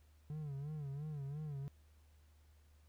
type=tone with vibrato; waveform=triangle; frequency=145.6 Hz; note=D3; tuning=15 cents flat; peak=-39 dBFS; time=0.3-1.68 s; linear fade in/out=0 ms; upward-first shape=sine; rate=2.9 Hz; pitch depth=110 cents each way; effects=added 75 Hz sine -63 dBFS peak until 2.88 s + pink hiss -75 dBFS RMS until 2.88 s